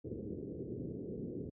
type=low-pass noise; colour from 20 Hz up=white; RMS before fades=-42 dBFS; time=0.04-1.5 s; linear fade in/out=10 ms; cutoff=450 Hz; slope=48 dB/octave; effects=high-pass 80 Hz 12 dB/octave